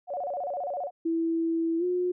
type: tone with vibrato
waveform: sine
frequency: 640 Hz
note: D#5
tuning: 49 cents sharp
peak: -29 dBFS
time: 0.07-0.91 s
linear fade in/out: 50 ms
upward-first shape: square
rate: 15 Hz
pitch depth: 210 cents each way
type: tone with pitch glide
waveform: sine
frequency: 329.6 to 359.4 Hz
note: E4 to F4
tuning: 0 to +50 cents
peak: -24 dBFS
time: 1.05-2.12 s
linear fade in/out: 10 ms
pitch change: +150 cents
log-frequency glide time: 1.78-1.84 s
effects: none